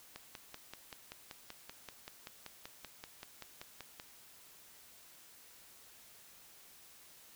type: click train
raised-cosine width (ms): 0.2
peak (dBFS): -28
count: 21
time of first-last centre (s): 0.16-3.999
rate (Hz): 5.21
effects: white hiss -59 dBFS RMS until 7.35 s